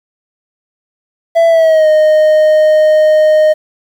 triangle tone with pitch glide, 666 to 617.8 Hz, E5 to D#5, +18 to -12 cents, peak -3 dBFS, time 1.35-3.54 s, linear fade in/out 20 ms, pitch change -130 cents, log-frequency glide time 1.48-1.88 s, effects 7-bit

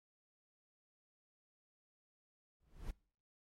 brown noise with exponential growth, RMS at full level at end -39 dBFS, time 2.6-2.91 s, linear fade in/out 5 ms, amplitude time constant 66 ms, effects noise-tail reverb RT60 0.5 s tail -24 dB re dry + MP3 64 kbps

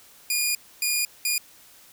10% pulse tone bursts at uneven times, 2438 Hz, D#7, 36 cents flat, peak -13 dBFS, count 3, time 0.3-0.55 / 0.82-1.05 / 1.25-1.38 s, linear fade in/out 2 ms, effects white hiss -52 dBFS RMS until 1.92 s

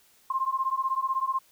sine beating tone pair, 1052 / 1068 Hz, C6 / C6, +9 / +35 cents, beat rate 16 Hz, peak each -28 dBFS, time 0.3-1.39 s, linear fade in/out 5 ms, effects white hiss -61 dBFS RMS until 1.51 s

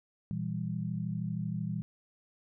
sine chord, E diminished, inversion second, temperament just, 118.67 / 164.81 / 197.78 Hz, Bb2 / E3 / G3, +31 / 0 / +16 cents, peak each -37 / -35 / -37 dBFS, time 0.31-1.82 s, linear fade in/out 0 ms, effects none

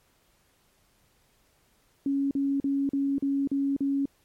sine tone bursts, 277.2 Hz, C#4, in tune, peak -23 dBFS, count 7, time 2.06-4.056 s, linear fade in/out 2 ms, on 250 ms, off 41 ms, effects pink hiss -66 dBFS RMS until 4.24 s + MP3 64 kbps

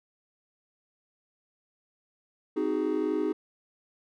triangle chord, Ab dominant seventh, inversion first, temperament just, 259.6 / 311.5 / 373.8 / 415.3 Hz, C4 / Eb4 / Gb4 / Ab4, -13 / +2 / +18 / 0 cents, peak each -33 / -27 / -30 / -29 dBFS, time 2.56-3.33 s, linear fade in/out 10 ms, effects none

